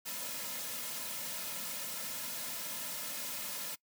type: noise with comb filter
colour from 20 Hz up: white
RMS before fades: -40 dBFS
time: 0.05-3.76 s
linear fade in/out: 20 ms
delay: 2.6 ms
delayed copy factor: -0.75
effects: noise-tail reverb RT60 0.1 s tail -23 dB re dry + high-pass 150 Hz 12 dB/octave